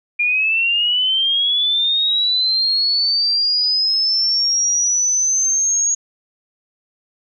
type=linear sweep; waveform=sine; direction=up; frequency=2400 to 6650 Hz; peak=-14 dBFS; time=0.19-5.95 s; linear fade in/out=10 ms; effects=none